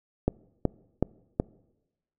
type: click train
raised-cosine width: 2 ms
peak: -9 dBFS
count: 4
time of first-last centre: 0.28-1.399 s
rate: 2.68 Hz
effects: noise-tail reverb RT60 1.0 s tail -24 dB re dry